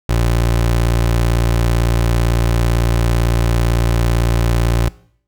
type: tone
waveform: 25% pulse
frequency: 57.9 Hz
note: A#1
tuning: 11 cents flat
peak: -9 dBFS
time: 0.09-4.89 s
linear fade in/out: 5 ms
effects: noise-tail reverb RT60 0.6 s tail -21 dB re dry